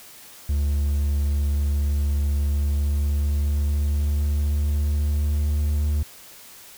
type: tone with pitch glide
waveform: triangle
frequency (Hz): 72 to 74.41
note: D2 to D2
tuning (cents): -34 to +23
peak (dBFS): -17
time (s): 0.49-6.03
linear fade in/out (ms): 5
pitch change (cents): +57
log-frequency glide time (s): 2.42-5.85
effects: white hiss -45 dBFS RMS until 6.77 s